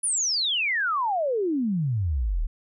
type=exponential sweep; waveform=sine; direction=down; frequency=10210 to 33.93 Hz; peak=-22 dBFS; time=0.03-2.47 s; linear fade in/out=10 ms; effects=none